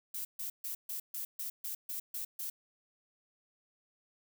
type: noise bursts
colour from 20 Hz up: violet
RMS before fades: -39 dBFS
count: 10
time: 0.14-2.5 s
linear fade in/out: 5 ms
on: 110 ms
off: 140 ms
effects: none